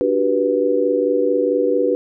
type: chord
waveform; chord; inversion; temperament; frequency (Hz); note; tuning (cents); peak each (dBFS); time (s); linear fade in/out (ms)
sine; G major seventh; second; just; 294 / 367.5 / 392 / 490; D4 / F#4 / G4 / B4; +2 / -12 / 0 / -14; -22 / -23 / -21 / -17; 0.01-1.95; 0
effects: none